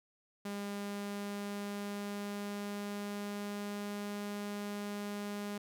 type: tone with pitch glide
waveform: sawtooth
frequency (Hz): 202.4 to 204.9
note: G#3 to G#3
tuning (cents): -44 to -23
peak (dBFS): -34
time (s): 0.45-5.58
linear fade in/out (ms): 5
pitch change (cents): +21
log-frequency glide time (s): 0.6-4.17
effects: none